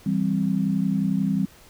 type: chord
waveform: sine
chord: C major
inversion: first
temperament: equal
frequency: 164.81 / 196 / 261.6 Hz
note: E3 / G3 / C4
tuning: 0 / 0 / 0 cents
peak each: -26 / -22 / -27 dBFS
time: 0.06-1.46 s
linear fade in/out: 5 ms
effects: pink hiss -51 dBFS RMS until 1.69 s